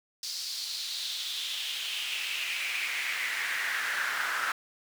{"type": "noise with high-pass filter sweep", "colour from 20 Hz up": "brown", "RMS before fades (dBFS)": -33, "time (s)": [0.23, 4.52], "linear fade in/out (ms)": 2, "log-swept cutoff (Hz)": [4900, 1400], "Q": 4, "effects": []}